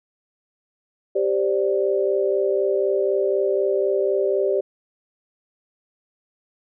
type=chord; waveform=sine; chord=G suspended fourth; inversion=none; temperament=equal; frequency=392 / 523.3 / 587.3 Hz; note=G4 / C5 / D5; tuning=0 / 0 / 0 cents; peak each=-20 / -25 / -23 dBFS; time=1.15-4.61 s; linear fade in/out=10 ms; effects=none